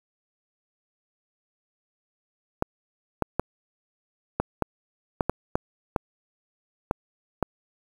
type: clicks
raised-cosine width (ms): 1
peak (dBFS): -8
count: 11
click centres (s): 2.624 / 3.223 / 3.396 / 4.4 / 4.623 / 5.208 / 5.296 / 5.555 / 5.962 / 6.911 / 7.427
effects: 7-bit